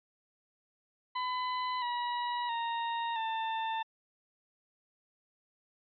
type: tone with pitch steps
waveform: 40% pulse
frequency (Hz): 1005 / 966.3 / 929.1 / 893.3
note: B5 / B5 / A#5 / A5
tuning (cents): +30 / -38 / -6 / +26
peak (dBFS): -31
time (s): 1.15-3.83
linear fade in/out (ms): 10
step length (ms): 670
effects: resampled to 11025 Hz